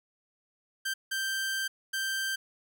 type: tone bursts at uneven times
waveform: sawtooth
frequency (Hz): 1568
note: G6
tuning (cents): 0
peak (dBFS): -26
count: 3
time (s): 0.85-0.94 / 1.11-1.68 / 1.93-2.36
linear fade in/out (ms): 10
effects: none